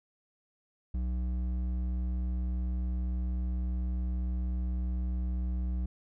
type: tone with hard clipping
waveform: sine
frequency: 61.74 Hz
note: B1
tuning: in tune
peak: -31 dBFS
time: 0.94-5.86 s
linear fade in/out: 5 ms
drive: 8 dB
effects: none